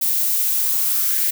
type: noise with high-pass filter sweep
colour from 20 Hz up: violet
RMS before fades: -19 dBFS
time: 0.01-1.31 s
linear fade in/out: 10 ms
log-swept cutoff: 320 to 1900 Hz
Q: 3
effects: none